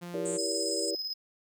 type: tone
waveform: sawtooth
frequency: 174.61 Hz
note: F3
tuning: in tune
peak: -35 dBFS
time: 0.01-0.38 s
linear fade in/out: 20 ms
type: chord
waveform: sine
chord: E diminished seventh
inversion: none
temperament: just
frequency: 329.6 / 395.6 / 474.7 / 569.6 Hz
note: E4 / G4 / Bb4 / Db5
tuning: 0 / +16 / +31 / +47 cents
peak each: -36 dBFS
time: 0.14-0.95 s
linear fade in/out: 2 ms
type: band-pass noise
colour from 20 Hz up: white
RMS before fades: -38 dBFS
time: 0.25-0.91 s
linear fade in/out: 10 ms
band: 7200 to 8700 Hz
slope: 96 dB/octave
type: tone with tremolo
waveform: triangle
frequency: 5070 Hz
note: D#8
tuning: 32 cents sharp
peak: -30 dBFS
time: 0.38-1.14 s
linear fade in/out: 10 ms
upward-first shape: square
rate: 18 Hz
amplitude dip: 45%
effects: none